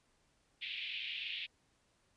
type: band-pass noise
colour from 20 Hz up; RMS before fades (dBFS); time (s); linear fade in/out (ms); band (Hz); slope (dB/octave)
pink; -42; 0.61-1.47; 20; 2300 to 3600; 48
effects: pink hiss -74 dBFS RMS until 2.16 s + resampled to 22050 Hz